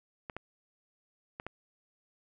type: clicks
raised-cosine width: 0.5 ms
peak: -24 dBFS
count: 4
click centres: 0.298 / 0.366 / 1.399 / 1.466 s
effects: none